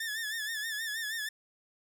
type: tone with vibrato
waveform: sawtooth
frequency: 1760 Hz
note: A6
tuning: in tune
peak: -30 dBFS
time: 0-1.29 s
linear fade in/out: 5 ms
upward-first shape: sine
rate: 6.3 Hz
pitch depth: 79 cents each way
effects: none